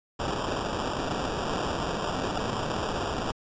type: noise with sample-and-hold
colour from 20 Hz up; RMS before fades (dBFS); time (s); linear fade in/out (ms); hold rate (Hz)
white; -30; 0.19-3.32; 10; 2100
effects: resampled to 16000 Hz